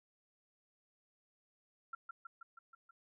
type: tone with echo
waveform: sine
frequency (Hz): 1364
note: F6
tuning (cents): -41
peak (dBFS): -40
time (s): 1.93-1.95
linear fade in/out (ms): 5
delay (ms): 160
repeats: 6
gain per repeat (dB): -3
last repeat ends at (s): 2.91
effects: none